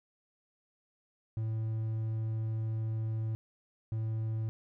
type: tone bursts at uneven times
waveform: triangle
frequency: 110.8 Hz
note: A2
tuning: 13 cents sharp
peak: -29 dBFS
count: 2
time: 1.37-3.35 / 3.92-4.49 s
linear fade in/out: 0 ms
effects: none